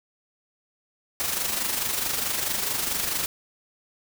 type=noise with amplitude modulation; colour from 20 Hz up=white; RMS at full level=-25 dBFS; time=1.2-3.26 s; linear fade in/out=0 ms; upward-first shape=sine; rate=24.6 Hz; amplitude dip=50%; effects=none